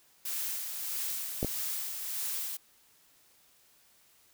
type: noise with tremolo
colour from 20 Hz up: blue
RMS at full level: -34 dBFS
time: 0.25-2.57 s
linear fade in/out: 5 ms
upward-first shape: sine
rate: 1.6 Hz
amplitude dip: 40%
type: clicks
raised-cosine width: 2 ms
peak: -17 dBFS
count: 2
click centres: 1.429 / 1.447 s
effects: white hiss -64 dBFS RMS until 4.33 s